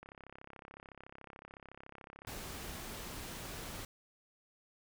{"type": "click train", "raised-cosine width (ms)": 0.5, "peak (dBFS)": -35, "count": 77, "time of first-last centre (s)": [0.03, 2.279], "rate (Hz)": 33.8}
{"type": "noise", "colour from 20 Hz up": "pink", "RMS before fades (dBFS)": -45, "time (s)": [2.27, 3.85], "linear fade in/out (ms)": 2}
{"effects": []}